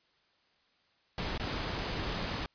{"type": "noise with dropouts", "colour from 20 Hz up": "pink", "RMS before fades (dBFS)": -35, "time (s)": [1.18, 2.46], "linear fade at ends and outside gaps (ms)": 1, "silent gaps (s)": [1.378, 1.397], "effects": ["white hiss -70 dBFS RMS until 2.54 s", "resampled to 11025 Hz"]}